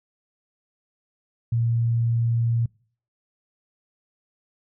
sine tone with vibrato, 116.54 Hz, A#2, in tune, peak -19 dBFS, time 1.52-2.66 s, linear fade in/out 5 ms, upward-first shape square, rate 20 Hz, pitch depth 9 cents each way, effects noise-tail reverb RT60 0.5 s tail -26 dB re dry

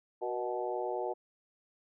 harmonic tone with a mistuned harmonic, 123.47 Hz, B2, in tune, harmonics 3 / 4 / 5 / 6 / 7, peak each -37 / -38 / -39 / -40 / -40 dBFS, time 0.21-1.14 s, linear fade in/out 20 ms, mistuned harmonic 4, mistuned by -46 cents, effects none

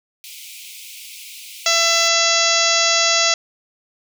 pink high-pass noise, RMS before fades -37 dBFS, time 0.24-2.08 s, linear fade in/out 0 ms, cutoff 2200 Hz, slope 96 dB/octave
harmonic tone, 670 Hz, E5, 28 cents sharp, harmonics 1 / 2 / 3 / 4 / 5 / 6 / 7 / 8 / 9 / 10, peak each -23 / -23 / -23 / -23 / -23 / -23 / -23 / -23 / -23 / -23 dBFS, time 1.66-3.34 s, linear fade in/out 2 ms
effects none

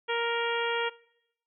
harmonic tone, 467.5 Hz, A#4, 5 cents sharp, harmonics 1 / 2 / 3 / 4 / 5 / 6 / 7, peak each -30 / -33 / -35 / -36 / -37 / -38 / -38 dBFS, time 0.08-0.9 s, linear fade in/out 20 ms, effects noise-tail reverb RT60 0.8 s tail -22 dB re dry

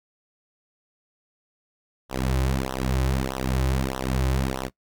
sawtooth tone with flanger, 65.41 Hz, C2, in tune, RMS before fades -25 dBFS, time 2.09-4.7 s, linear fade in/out 50 ms, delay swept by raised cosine 0.42 to 4.42 ms, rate 1.6 Hz, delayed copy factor -0.95, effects noise-tail reverb RT60 0.1 s tail -20 dB re dry

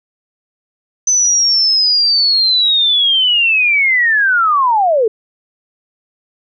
sine linear sweep, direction down, 6110 to 415.3 Hz, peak -9 dBFS, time 1.07-5.08 s, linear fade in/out 5 ms, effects none

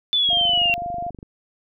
sine exponential sweep, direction down, 3520 to 2726 Hz, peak -16 dBFS, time 0.13-0.74 s, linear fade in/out 0 ms
click train, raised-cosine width 3 ms, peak -25 dBFS, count 24, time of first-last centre 0.29-1.229 s, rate 24.5 Hz
sine tone, 698.5 Hz, F5, in tune, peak -25 dBFS, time 0.3-1.1 s, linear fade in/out 5 ms
effects none

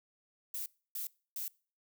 violet noise bursts, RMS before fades -39 dBFS, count 3, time 0.54-1.48 s, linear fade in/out 2 ms, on 120 ms, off 290 ms, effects noise-tail reverb RT60 0.4 s tail -24 dB re dry

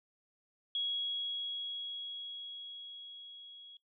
sine tone with level ramp, 3322 Hz, G#7, in tune, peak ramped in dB -31 to -50 dBFS, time 0.75-3.77 s, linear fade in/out 2 ms, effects noise-tail reverb RT60 0.1 s tail -17 dB re dry

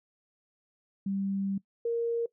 sine tone pair in turn, 196 / 466.2 Hz, G3 / A#4, 0 / 0 cents, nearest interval octave + minor third, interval 1500 cents, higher second, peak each -28 / -26 dBFS, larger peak second, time 1.06-1.58 / 1.85-2.26 s, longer first, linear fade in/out 5 ms, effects noise-tail reverb RT60 0.1 s tail -20 dB re dry

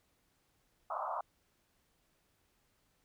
white band-pass noise, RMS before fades -38 dBFS, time 0.9-1.21 s, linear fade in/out 5 ms, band 580 to 1300 Hz, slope 96 dB/octave, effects pink hiss -75 dBFS RMS until 3.04 s

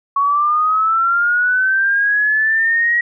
sine linear sweep, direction up, 1108.7 to 1911 Hz, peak -12 dBFS, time 0.16-3.01 s, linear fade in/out 5 ms, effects none

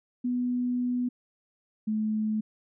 sine tone pair in turn, 246.9 / 215.8 Hz, B3 / A3, 0 / -33 cents, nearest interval major second, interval 233 cents, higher first, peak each -25 dBFS, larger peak neither, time 0.24-1.09 / 1.87-2.41 s, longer first, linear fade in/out 10 ms, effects none

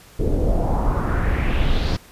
brown noise with low-pass filter sweep, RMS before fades -19 dBFS, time 0.19-1.97 s, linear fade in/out 10 ms, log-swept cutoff 380 to 5000 Hz, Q 3, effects pink hiss -47 dBFS RMS until 2.11 s + resampled to 32000 Hz

